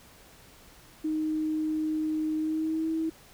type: tone with pitch glide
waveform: sine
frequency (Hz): 311.1 to 321.7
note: D#4 to E4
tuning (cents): 0 to -42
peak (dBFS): -26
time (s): 1.04-3.1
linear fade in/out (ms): 10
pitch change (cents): +58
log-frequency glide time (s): 2.37-2.9
effects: pink hiss -54 dBFS RMS until 3.33 s